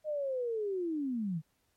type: linear sweep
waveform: sine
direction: down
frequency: 622 to 147.9 Hz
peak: -31 dBFS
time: 0.04-1.42 s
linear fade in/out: 50 ms
effects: pink hiss -75 dBFS RMS until 1.76 s + MP3 64 kbps